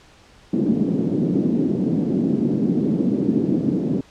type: band-pass noise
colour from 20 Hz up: white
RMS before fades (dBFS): -20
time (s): 0.53-4.01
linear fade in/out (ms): 5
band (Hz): 170 to 300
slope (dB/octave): 24
effects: pink hiss -50 dBFS RMS until 4.1 s + low-pass 6000 Hz 12 dB/octave